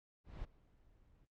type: noise with ADSR envelope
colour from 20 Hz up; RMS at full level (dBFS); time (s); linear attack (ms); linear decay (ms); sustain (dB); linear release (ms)
brown; -44; 0.24-1.27; 200; 13; -23; 33
effects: low-pass 4000 Hz 12 dB/octave + Opus 48 kbps